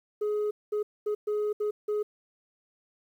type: tone bursts at uneven times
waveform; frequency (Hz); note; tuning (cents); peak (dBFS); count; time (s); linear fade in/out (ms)
sine; 419.9; G#4; +19; -23; 6; 0.21-0.51 / 0.72-0.83 / 1.06-1.15 / 1.27-1.53 / 1.6-1.71 / 1.88-2.03; 10
effects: tanh soft clip ceiling -25 dBFS + 10-bit